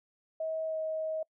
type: tone with pitch glide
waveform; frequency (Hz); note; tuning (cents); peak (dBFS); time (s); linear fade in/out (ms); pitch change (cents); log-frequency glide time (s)
sine; 639 to 632.8; D#5 to D#5; +46 to +29; -31; 0.4-1.23; 5; -17; 0.66-0.78
effects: noise-tail reverb RT60 0.1 s tail -26 dB re dry